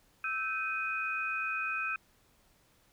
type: tone cluster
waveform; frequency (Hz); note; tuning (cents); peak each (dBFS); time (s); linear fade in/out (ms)
sine; 1310 / 1549 / 2496; E6 / G6 / D#7; -11 / -21 / +5; -37 / -37 / -34; 0.24-1.96; 2
effects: pink hiss -67 dBFS RMS until 2.92 s